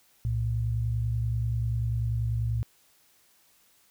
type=tone pair together; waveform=sine; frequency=63.63 / 113.9 Hz; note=C2 / A#2; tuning=-48 / -40 cents; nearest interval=minor seventh; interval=1008 cents; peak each=-31 / -26 dBFS; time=0.25-2.63 s; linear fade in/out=0 ms; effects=white hiss -63 dBFS RMS until 3.9 s